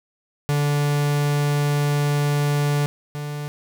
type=tone pair in turn; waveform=45% pulse; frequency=145.5 / 146.94 Hz; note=D3 / D3; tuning=-16 / +1 cents; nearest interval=unison; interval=17 cents; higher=second; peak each=-18 / -27 dBFS; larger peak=first; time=0.49-2.86 / 3.15-3.48 s; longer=first; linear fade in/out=0 ms; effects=none